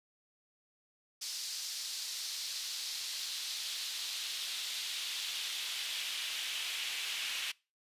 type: noise with high-pass filter sweep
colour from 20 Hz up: brown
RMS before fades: -39 dBFS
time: 1.21-7.52 s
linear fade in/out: 10 ms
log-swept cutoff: 4900 to 2800 Hz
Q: 2.1
effects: noise-tail reverb RT60 0.3 s tail -24 dB re dry + resampled to 32000 Hz